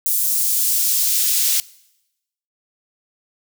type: noise with high-pass filter sweep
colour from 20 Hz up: white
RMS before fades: -18 dBFS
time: 0.06-1.6 s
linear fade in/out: 0 ms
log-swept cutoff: 8800 to 3400 Hz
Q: 0.74
effects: noise-tail reverb RT60 0.9 s tail -22 dB re dry